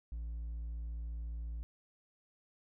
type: tone with hard clipping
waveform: sine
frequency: 57.2 Hz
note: A#1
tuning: 32 cents flat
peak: -39 dBFS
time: 0.12-1.63 s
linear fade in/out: 0 ms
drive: 2 dB
effects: none